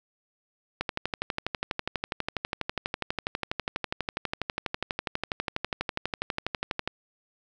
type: click train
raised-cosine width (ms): 0.3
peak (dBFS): -12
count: 75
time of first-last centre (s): 0.81-6.876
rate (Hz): 12.2
effects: none